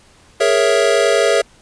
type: chord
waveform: square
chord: A# half-diminished seventh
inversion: third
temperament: equal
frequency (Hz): 415.3 / 466.2 / 554.4 / 659.3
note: G#4 / A#4 / C#5 / E5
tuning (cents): 0 / 0 / 0 / 0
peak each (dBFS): -18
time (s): 0.4-1.42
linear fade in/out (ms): 10
effects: pink hiss -49 dBFS RMS until 1.61 s + resampled to 22050 Hz